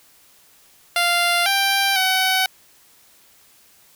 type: tone with pitch steps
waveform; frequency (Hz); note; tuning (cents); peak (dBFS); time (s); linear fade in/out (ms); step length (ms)
10% pulse; 696 / 787 / 754; F5 / G5 / F#5; -6 / +7 / +32; -8; 0.96-2.46; 2; 500
effects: white hiss -53 dBFS RMS until 3.95 s